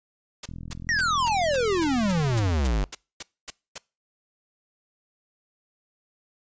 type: noise bursts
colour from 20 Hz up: white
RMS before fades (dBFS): -33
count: 13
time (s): 0.43-3.781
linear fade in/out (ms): 5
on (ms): 27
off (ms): 250
type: click train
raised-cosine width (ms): 5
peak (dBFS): -26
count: 86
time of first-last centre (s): 0.49-2.509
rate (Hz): 42.1
type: exponential sweep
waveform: square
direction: down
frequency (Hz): 1934 to 46.25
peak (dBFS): -22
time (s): 0.89-2.84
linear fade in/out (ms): 0
effects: noise-tail reverb RT60 0.3 s tail -24 dB re dry + resampled to 16000 Hz